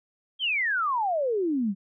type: exponential sweep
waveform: sine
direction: down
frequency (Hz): 3282 to 185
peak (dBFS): -23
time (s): 0.39-1.75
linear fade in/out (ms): 50
effects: none